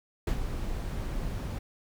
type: noise with ADSR envelope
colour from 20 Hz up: brown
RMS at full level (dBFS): -25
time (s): 0.27-1.59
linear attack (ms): 4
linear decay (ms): 90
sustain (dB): -8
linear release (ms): 10
effects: none